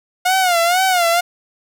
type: tone with vibrato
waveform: sawtooth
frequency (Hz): 716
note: F5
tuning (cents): +43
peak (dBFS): -9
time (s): 0.25-1.21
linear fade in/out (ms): 10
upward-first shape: sine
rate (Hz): 2.1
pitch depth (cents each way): 110
effects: none